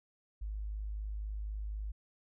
sine tone, 52 Hz, G#1, 3 cents sharp, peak -36 dBFS, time 0.41-1.92 s, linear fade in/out 10 ms, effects none

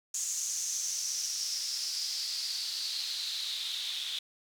white noise with band-pass filter sweep, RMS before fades -35 dBFS, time 0.14-4.19 s, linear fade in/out 5 ms, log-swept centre 6800 to 3500 Hz, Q 5.9, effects none

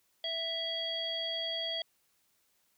harmonic tone, 659.3 Hz, E5, in tune, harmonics 1 / 3 / 5 / 7, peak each -40 / -45 / -34 / -43 dBFS, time 0.24-1.82 s, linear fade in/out 2 ms, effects white hiss -73 dBFS RMS until 2.77 s

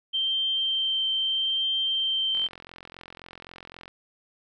sine tone with vibrato, 3136 Hz, G7, in tune, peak -23 dBFS, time 0.13-2.48 s, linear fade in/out 20 ms, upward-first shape triangle, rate 0.78 Hz, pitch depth 9 cents each way
click train, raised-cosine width 0.3 ms, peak -26 dBFS, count 68, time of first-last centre 2.35-3.88 s, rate 43.8 Hz
effects none

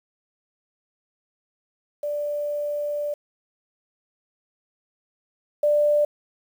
sine tone pair in turn, 587.3 / 591 Hz, D5 / D5, 0 / +11 cents, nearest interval unison, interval 11 cents, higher second, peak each -24 / -16 dBFS, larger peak second, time 2.03-3.14 / 5.63-6.05 s, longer first, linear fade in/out 5 ms, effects 8-bit

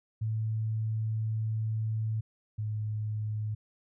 sine tone pair in turn, 110 / 107.18 Hz, A2 / A2, 0 / -45 cents, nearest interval unison, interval 45 cents, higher first, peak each -28 / -30 dBFS, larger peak first, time 0.21-2.21 / 2.58-3.55 s, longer first, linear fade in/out 10 ms, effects none

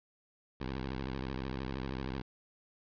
10% pulse tone with vibrato, 65.6 Hz, C2, 5 cents sharp, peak -28 dBFS, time 0.6-2.22 s, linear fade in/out 10 ms, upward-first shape square, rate 13 Hz, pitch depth 110 cents each way, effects resampled to 11025 Hz + 11-bit

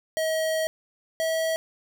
square tone pair in turn, 637 / 646.3 Hz, D#5 / E5, +41 / -34 cents, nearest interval unison, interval 25 cents, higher second, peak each -24 dBFS, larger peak neither, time 0.17-0.67 / 1.2-1.56 s, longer first, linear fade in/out 0 ms, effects none

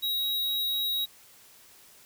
square tone, 3824 Hz, A#7, 43 cents sharp, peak -27 dBFS, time 0.02-1.06 s, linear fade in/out 20 ms, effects white hiss -55 dBFS RMS until 2.05 s

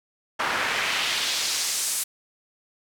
pink noise with band-pass filter sweep, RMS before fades -26 dBFS, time 0.39-2.04 s, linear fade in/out 10 ms, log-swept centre 1300 to 10000 Hz, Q 1.2, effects none

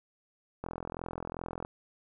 click train, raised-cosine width 1 ms, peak -23 dBFS, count 44, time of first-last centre 0.64-1.649 s, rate 42.6 Hz, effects none

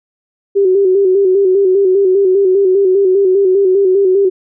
sine tone with vibrato, 384.3 Hz, G4, 34 cents flat, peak -7 dBFS, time 0.55-4.3 s, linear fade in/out 20 ms, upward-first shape square, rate 5 Hz, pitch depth 59 cents each way, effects none

